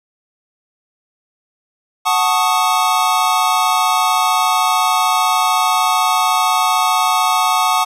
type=chord; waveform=square; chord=D# half-diminished seventh; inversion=first; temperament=equal; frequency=740 / 880 / 1108.7 / 1244.5 Hz; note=F#5 / A5 / C#6 / D#6; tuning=0 / 0 / 0 / 0 cents; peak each=-19 dBFS; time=2.05-7.85 s; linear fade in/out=20 ms; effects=resampled to 32000 Hz + 8-bit